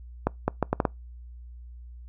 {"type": "accelerating click train", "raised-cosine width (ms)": 1, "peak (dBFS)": -8, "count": 6, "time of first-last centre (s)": [0.27, 0.852], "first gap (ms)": 210, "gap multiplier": 0.7, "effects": ["noise-tail reverb RT60 0.2 s tail -25 dB re dry", "added 60 Hz sine -41 dBFS peak until 2.08 s"]}